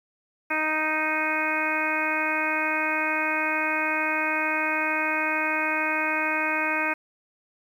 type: harmonic tone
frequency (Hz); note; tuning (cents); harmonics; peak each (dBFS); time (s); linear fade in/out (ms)
311.1; D#4; 0; 1 / 2 / 3 / 4 / 5 / 6 / 7 / 8; -33 / -33 / -31 / -33 / -29 / -35 / -30 / -29; 0.5-6.94; 10
effects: 9-bit